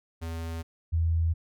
square / sine tone pair in turn, 82.41 / 82.41 Hz, E2 / E2, 0 / 0 cents, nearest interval unison, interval 0 cents, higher neither, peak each -33 / -22 dBFS, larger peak second, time 0.21-0.63 / 0.92-1.34 s, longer neither, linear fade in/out 20 ms, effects none

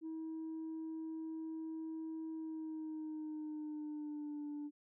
sine tone with pitch glide, 320.4 to 293.8 Hz, E4 to D4, -49 to +1 cents, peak -39 dBFS, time 0.01-4.71 s, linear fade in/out 50 ms, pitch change -150 cents, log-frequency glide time 2.32-4.47 s, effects tanh soft clip ceiling -39 dBFS

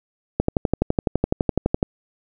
click train, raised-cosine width 2 ms, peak -4 dBFS, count 18, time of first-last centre 0.4-1.829 s, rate 11.9 Hz, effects none

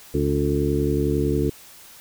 harmonic tone with a mistuned harmonic, 71 Hz, C#2, 42 cents sharp, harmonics 1 / 2 / 3 / 4 / 5 / 6, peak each -26 / -25 / -31 / -25 / -25 / -26 dBFS, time 0.14-1.5 s, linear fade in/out 5 ms, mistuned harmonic 6, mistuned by +62 cents, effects white hiss -46 dBFS RMS until 2 s

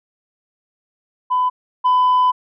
sine tone pair in turn, 1003 / 1003 Hz, B5 / B5, +26 / +26 cents, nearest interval unison, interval 0 cents, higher neither, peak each -13 / -9 dBFS, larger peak second, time 1.3-1.5 / 1.84-2.32 s, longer second, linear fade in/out 20 ms, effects tanh soft clip ceiling -10 dBFS

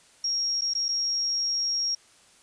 sine tone with dropouts, 5588 Hz, F8, in tune, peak -24 dBFS, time 0.24-1.95 s, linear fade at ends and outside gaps 5 ms, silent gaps 0.611-0.618 / 0.737-0.75 / 0.884-0.888 s, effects white hiss -57 dBFS RMS until 2.42 s + resampled to 22050 Hz

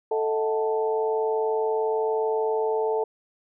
harmonic tone with a mistuned harmonic, 146.83 Hz, D3, in tune, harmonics 3 / 4 / 5 / 6, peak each -23 / -32 / -34 / -30 dBFS, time 0.11-3.04 s, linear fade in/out 5 ms, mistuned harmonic 4, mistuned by +130 cents, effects none

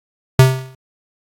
square tone with exponential decay, 130.7 Hz, C3, 1 cent flat, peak -3 dBFS, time 0.39-0.75 s, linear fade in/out 2 ms, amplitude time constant 77 ms, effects AAC 48 kbps

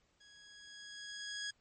15% pulse tone with level ramp, 1661.2 Hz, G#6, in tune, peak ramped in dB -53 to -31 dBFS, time 0.2-1.51 s, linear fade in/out 10 ms, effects pink hiss -75 dBFS RMS until 1.6 s + MP3 32 kbps

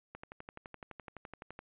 click train, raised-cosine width 0.5 ms, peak -30 dBFS, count 18, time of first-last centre 0.15-1.591 s, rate 11.8 Hz, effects resampled to 8000 Hz

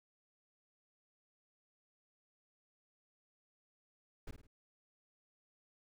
brown noise with echo, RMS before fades -44 dBFS, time 4.27-4.31 s, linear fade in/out 5 ms, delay 53 ms, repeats 3, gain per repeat -7 dB, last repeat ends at 4.469 s, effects none

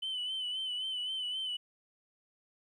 sine tone with vibrato, 3027 Hz, F#7, 39 cents sharp, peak -32 dBFS, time 0.02-1.57 s, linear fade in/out 10 ms, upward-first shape sine, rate 3.8 Hz, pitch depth 49 cents each way, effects tanh soft clip ceiling -31 dBFS + 12-bit

